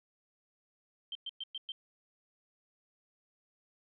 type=tone bursts; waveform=sine; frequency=3136 Hz; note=G7; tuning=in tune; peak=-37 dBFS; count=5; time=1.12-1.72 s; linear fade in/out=2 ms; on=32 ms; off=110 ms; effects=none